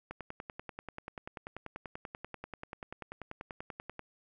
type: click train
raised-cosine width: 0.5 ms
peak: -26 dBFS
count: 41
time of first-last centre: 0.11-3.993 s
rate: 10.3 Hz
effects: none